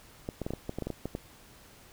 clicks, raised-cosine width 2 ms, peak -20 dBFS, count 12, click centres 0.289 / 0.417 / 0.465 / 0.506 / 0.536 / 0.694 / 0.786 / 0.823 / 0.87 / 0.903 / 1.056 / 1.151 s, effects pink hiss -55 dBFS RMS until 1.92 s

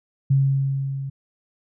sine tone with level ramp, 136.5 Hz, C#3, 26 cents flat, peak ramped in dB -13 to -27 dBFS, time 0.3-1.1 s, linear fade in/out 10 ms, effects none

